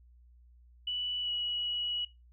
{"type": "tone with pitch glide", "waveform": "sine", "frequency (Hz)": [2960, 2923], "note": ["F#7", "F#7"], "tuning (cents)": [0, -22], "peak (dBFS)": -31, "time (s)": [0.87, 2.05], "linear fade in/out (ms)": 5, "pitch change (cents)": -22, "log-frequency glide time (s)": [1.21, 1.31], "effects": ["noise-tail reverb RT60 0.2 s tail -17 dB re dry", "added 60 Hz sine -56 dBFS peak until 2.32 s"]}